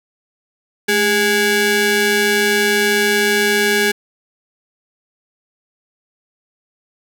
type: ring-modulated tone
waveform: sawtooth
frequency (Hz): 622.3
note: D#5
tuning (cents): 0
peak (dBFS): -6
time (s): 0.88-3.92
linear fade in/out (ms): 10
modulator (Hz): 1030
effects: none